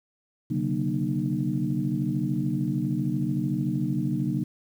sine tone cluster, 133.1 / 146.3 / 187.1 / 234.4 / 304.1 Hz, C3 / D3 / F#3 / A#3 / D#4, +30 / -6 / +20 / +10 / -40 cents, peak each -30 dBFS, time 0.5-4.44 s, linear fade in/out 10 ms, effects tanh soft clip ceiling -12 dBFS + 9-bit

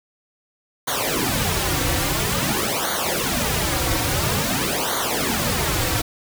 pink noise with flanger, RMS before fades -22 dBFS, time 0.87-6.02 s, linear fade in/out 10 ms, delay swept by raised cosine 0.38 to 4.88 ms, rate 0.49 Hz, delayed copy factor -1, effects none

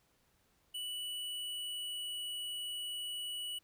square tone with pitch glide, 2960 to 2943 Hz, F#7 to F#7, 0 to -10 cents, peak -39 dBFS, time 0.74-3.59 s, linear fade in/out 10 ms, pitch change -10 cents, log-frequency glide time 0.88-2.26 s, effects pink hiss -73 dBFS RMS until 3.63 s

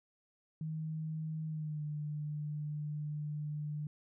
sine tone with pitch glide, 157.4 to 149.6 Hz, D#3 to D3, +20 to +32 cents, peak -36 dBFS, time 0.61-3.87 s, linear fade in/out 2 ms, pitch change -88 cents, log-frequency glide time 1.47-1.84 s, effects none

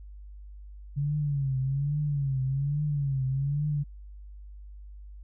sine tone with vibrato, 140 Hz, C#3, 18 cents sharp, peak -25 dBFS, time 0.96-3.84 s, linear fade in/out 20 ms, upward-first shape triangle, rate 1.2 Hz, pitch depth 130 cents each way, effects added 50 Hz sine -42 dBFS peak until 5.23 s

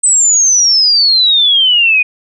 sine exponential sweep, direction down, 8200 to 2449 Hz, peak -6 dBFS, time 0.03-2.03 s, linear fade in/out 10 ms, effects none

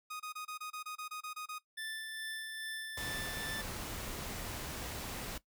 sawtooth tone bursts, 1244.5 Hz, D#6, in tune, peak -37 dBFS, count 12, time 0.1-1.586 s, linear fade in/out 10 ms, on 100 ms, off 26 ms
25% pulse tone with tremolo, 1763 Hz, A6, 3 cents sharp, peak -35 dBFS, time 1.77-3.62 s, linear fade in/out 10 ms, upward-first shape sine, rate 2.4 Hz, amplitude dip 30%
pink noise, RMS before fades -42 dBFS, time 2.97-5.38 s, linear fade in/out 5 ms
effects noise-tail reverb RT60 0.1 s tail -17 dB re dry

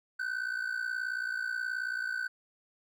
triangle ring-modulated tone, 1514 Hz, F#6, 39 cents sharp, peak -27 dBFS, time 0.19-2.28 s, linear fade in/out 10 ms, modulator 29.3 Hz, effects none

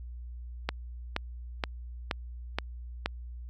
click train, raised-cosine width 0.3 ms, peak -12 dBFS, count 6, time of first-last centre 0.69-3.06 s, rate 2.11 Hz, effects added 60 Hz sine -39 dBFS peak until 3.49 s

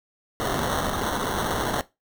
white noise with sample-and-hold, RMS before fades -26 dBFS, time 0.4-1.81 s, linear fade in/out 0 ms, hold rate 2450 Hz, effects noise-tail reverb RT60 0.2 s tail -17 dB re dry

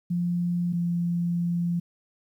sine tone pair in turn, 174.61 / 172.5 Hz, F3 / F3, 0 / -21 cents, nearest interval unison, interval 21 cents, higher first, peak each -23 / -23 dBFS, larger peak neither, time 0.1-0.73 / 0.73-1.8 s, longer second, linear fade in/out 10 ms, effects 10-bit

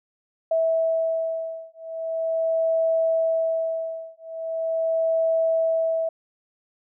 sine beating tone pair, 652 / 652.41 Hz, E5 / E5, -19 / -18 cents, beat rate 0.41 Hz, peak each -24 dBFS, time 0.51-6.09 s, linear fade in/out 5 ms, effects none

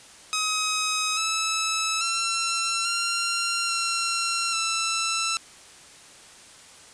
10% pulse tone with pitch steps, 1267 / 1305 / 1351 / 1380 / 1365 / 1332 Hz, D#6 / E6 / E6 / F6 / F6 / E6, +31 / -18 / +42 / -21 / -40 / +18 cents, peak -15 dBFS, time 0.33-5.37 s, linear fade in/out 0 ms, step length 840 ms, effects white hiss -48 dBFS RMS until 6.93 s + resampled to 22050 Hz

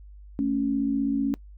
sine tone pair together, 221.4 / 277.2 Hz, A3 / C#4, +11 / 0 cents, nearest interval major third, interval 389 cents, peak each -28 / -23 dBFS, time 0.39-1.34 s, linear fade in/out 0 ms, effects noise-tail reverb RT60 0.1 s tail -23 dB re dry + added 50 Hz sine -43 dBFS peak until 1.57 s

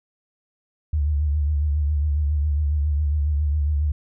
sine tone with vibrato, 74 Hz, D2, 14 cents sharp, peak -18 dBFS, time 0.93-3.92 s, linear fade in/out 5 ms, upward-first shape triangle, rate 7.3 Hz, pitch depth 84 cents each way, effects none

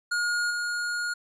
square tone with level steps, 1432 Hz, F6, 43 cents sharp, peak -25 / -28 dBFS, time 0.11-1.14 s, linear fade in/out 10 ms, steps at 0.5 s, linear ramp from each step 10 ms, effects resampled to 22050 Hz

